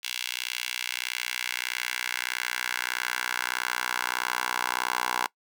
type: tone with high-pass filter sweep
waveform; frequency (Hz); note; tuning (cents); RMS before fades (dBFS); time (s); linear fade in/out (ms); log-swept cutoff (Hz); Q
10% pulse; 61.6; B1; -4; -31; 0.03-5.27; 10; 2900 to 1000; 1.8
effects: noise-tail reverb RT60 0.1 s tail -22 dB re dry